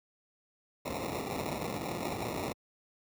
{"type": "noise with sample-and-hold", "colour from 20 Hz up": "white", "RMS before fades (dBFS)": -36, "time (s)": [0.85, 2.53], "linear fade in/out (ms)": 10, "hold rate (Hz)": 1575, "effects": ["high-pass 80 Hz 12 dB/octave"]}